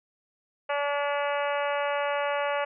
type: harmonic tone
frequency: 286.9 Hz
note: D4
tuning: 40 cents flat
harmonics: 2 / 3 / 4 / 5 / 6 / 7 / 8 / 9 / 10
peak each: -28 / -32 / -34 / -36 / -38 / -39 / -40 / -41 / -42 dBFS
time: 0.69-2.65 s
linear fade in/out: 10 ms
effects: none